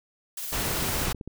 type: noise with tremolo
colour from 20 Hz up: blue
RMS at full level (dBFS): -33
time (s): 0.37-1.06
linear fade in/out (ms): 5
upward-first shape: sine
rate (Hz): 18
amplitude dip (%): 25
type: noise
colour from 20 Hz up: pink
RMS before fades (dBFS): -29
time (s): 0.52-1.13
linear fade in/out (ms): 10
type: click train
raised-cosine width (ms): 3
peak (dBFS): -24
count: 9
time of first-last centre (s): 0.76-1.276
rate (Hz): 15.5
effects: none